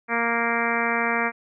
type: harmonic tone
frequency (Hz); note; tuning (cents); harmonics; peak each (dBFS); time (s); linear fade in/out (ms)
233.1; A#3; 0; 1 / 2 / 3 / 4 / 5 / 6 / 7 / 8 / 9 / 10; -30 / -30 / -30 / -30 / -30 / -30 / -30 / -30 / -30 / -30; 0.08-1.32; 50
effects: none